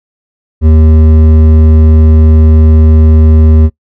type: tone with hard clipping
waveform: sine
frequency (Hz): 78.6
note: D#2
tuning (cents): +18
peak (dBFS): -3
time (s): 0.61-3.7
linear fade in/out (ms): 50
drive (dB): 10
effects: noise-tail reverb RT60 0.1 s tail -22 dB re dry